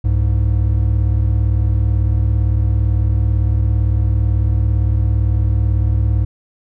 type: tone pair together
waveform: triangle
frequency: 65.33 / 103.2 Hz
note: C2 / G#2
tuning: -2 / -10 cents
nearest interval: minor sixth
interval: 792 cents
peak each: -13 dBFS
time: 0.04-6.25 s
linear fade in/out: 10 ms
effects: none